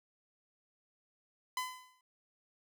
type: tone with exponential decay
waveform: sawtooth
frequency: 1013 Hz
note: B5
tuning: 44 cents sharp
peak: -28 dBFS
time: 1.57-2.01 s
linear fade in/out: 2 ms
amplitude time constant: 94 ms
effects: none